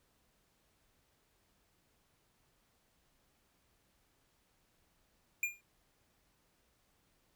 square tone with exponential decay, 2408 Hz, D7, 43 cents sharp, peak -29 dBFS, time 5.43-5.61 s, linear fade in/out 2 ms, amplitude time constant 37 ms, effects pink hiss -74 dBFS RMS until 7.35 s

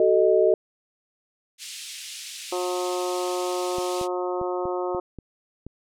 sine chord, D# diminished, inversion first, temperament equal with one note detuned, 376.5 / 440 / 622.3 Hz, F#4 / A4 / D#5, +30 / 0 / 0 cents, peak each -20 dBFS, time 0-0.54 s, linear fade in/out 2 ms
pink band-pass noise, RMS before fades -38 dBFS, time 1.58-4.08 s, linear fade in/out 50 ms, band 2600 to 10000 Hz, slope 24 dB/octave
harmonic tone, 180 Hz, F#3, 47 cents flat, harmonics 2 / 3 / 4 / 5 / 6 / 7, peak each -27 / -31 / -33 / -35 / -37 / -38 dBFS, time 2.52-5 s, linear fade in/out 5 ms
clicks, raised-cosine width 3 ms, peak -24 dBFS, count 7, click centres 3.784 / 4.013 / 4.414 / 4.655 / 4.948 / 5.187 / 5.666 s
effects none

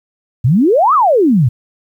sine exponential two-way sweep, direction up then down, 109.5 to 1318.5 to 109.5 Hz, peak -7 dBFS, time 0.44-1.49 s, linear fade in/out 10 ms, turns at 0.94 s, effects 8-bit

